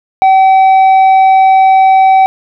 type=tone with tanh clipping; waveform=sine; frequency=765 Hz; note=G5; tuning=42 cents flat; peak=-4 dBFS; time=0.22-2.26 s; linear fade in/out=0 ms; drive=5 dB; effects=none